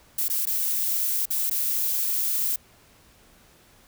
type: noise with dropouts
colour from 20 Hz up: violet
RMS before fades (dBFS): -25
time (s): 0.18-2.56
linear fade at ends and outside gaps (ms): 5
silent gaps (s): 0.283-0.298 / 0.455-0.469 / 1.256-1.303 / 1.499-1.51
effects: pink hiss -56 dBFS RMS until 3.87 s